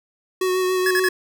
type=tone with vibrato; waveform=square; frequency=370 Hz; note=F#4; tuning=in tune; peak=-19 dBFS; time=0.41-1.09 s; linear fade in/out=5 ms; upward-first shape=sine; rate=7 Hz; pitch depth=18 cents each way
type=tone bursts; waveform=square; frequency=1704 Hz; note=G#6; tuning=44 cents sharp; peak=-19 dBFS; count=3; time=0.86-1.086 s; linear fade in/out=2 ms; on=48 ms; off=41 ms
effects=none